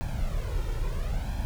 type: noise with flanger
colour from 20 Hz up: brown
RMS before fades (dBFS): -29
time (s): 0.01-1.45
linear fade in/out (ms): 0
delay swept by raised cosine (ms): 1.2 to 2.2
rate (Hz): 0.74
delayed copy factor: +0.75
effects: none